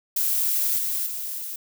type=noise with level steps; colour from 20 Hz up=violet; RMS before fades=-23 / -26 / -31 / -33 dBFS; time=0.16-1.56 s; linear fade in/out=5 ms; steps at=0.78 / 1.06 / 1.38 s; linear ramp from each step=5 ms; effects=none